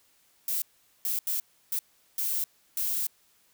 violet noise bursts at uneven times, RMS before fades -29 dBFS, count 6, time 0.48-0.62 / 1.05-1.19 / 1.27-1.4 / 1.72-1.79 / 2.18-2.44 / 2.77-3.07 s, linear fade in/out 2 ms, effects white hiss -65 dBFS RMS until 3.53 s

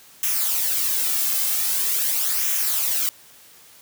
blue noise with flanger, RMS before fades -22 dBFS, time 0.23-3.09 s, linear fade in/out 0 ms, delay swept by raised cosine 0.22 to 2.12 ms, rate 0.44 Hz, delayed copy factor -0.55, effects white hiss -49 dBFS RMS until 3.81 s + high-pass 60 Hz 12 dB/octave

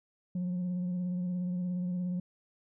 sine tone with vibrato, 179.5 Hz, F3, 48 cents sharp, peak -28 dBFS, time 0.35-2.2 s, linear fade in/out 5 ms, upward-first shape sine, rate 17 Hz, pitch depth 27 cents each way, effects tanh soft clip ceiling -29 dBFS

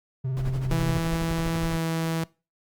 triangle tone with vibrato, 130.81 Hz, C3, in tune, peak -23 dBFS, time 0.24-0.99 s, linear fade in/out 10 ms, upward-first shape sine, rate 20 Hz, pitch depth 60 cents each way
brown noise with tremolo, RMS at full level -29 dBFS, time 0.37-1.77 s, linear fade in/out 0 ms, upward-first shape sine, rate 12 Hz, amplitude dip 75%
sawtooth tone with pitch glide, 164.9 to 163.38 Hz, E3 to E3, +1 to -15 cents, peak -21 dBFS, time 0.71-2.24 s, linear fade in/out 2 ms, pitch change -16 cents, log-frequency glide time 1.67-1.82 s
effects noise-tail reverb RT60 0.3 s tail -22 dB re dry + Opus 48 kbps

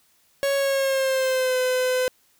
45% pulse tone with pitch glide, 554.4 to 508.4 Hz, C#5 to C5, 0 to -50 cents, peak -20 dBFS, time 0.43-2.08 s, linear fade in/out 0 ms, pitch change -150 cents, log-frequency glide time 0.56-1.58 s, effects white hiss -62 dBFS RMS until 2.39 s

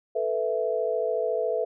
sine chord, A suspended second, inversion none, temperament equal, 440 / 493.9 / 659.3 Hz, A4 / B4 / E5, 0 / 0 / 0 cents, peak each -28 / -28 / -28 dBFS, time 0.15-1.65 s, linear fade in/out 10 ms, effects none

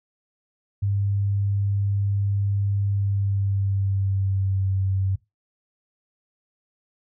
sine tone with pitch glide, 100 to 95.98 Hz, G2 to G2, +35 to -36 cents, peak -20 dBFS, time 0.82-5.16 s, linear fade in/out 10 ms, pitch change -71 cents, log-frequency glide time 2.92-4.71 s, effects noise-tail reverb RT60 0.2 s tail -19 dB re dry

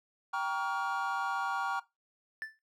triangle chord, G half-diminished seventh, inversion none, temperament just, 784 / 940.8 / 1128.9 / 1411.2 Hz, G5 / Bb5 / Db6 / F6, 0 / +16 / +31 / +18 cents, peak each -34 dBFS, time 0.33-1.8 s, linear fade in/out 10 ms
triangle tone with exponential decay, 1760 Hz, A6, in tune, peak -31 dBFS, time 2.42-2.59 s, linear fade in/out 0 ms, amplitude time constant 35 ms
effects noise-tail reverb RT60 0.2 s tail -18 dB re dry + tanh soft clip ceiling -20 dBFS

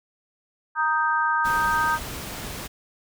sine chord, Eb major, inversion second, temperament equal, 932.3 / 1244.5 / 1568 Hz, Bb5 / Eb6 / G6, 0 / 0 / 0 cents, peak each -24 dBFS, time 0.75-1.99 s, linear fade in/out 50 ms
pink noise, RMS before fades -34 dBFS, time 1.44-2.68 s, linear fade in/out 20 ms
effects none

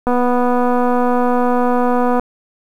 click train, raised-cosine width 1 ms, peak -4 dBFS, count 524, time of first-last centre 0.07-2.196 s, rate 246 Hz, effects 7-bit

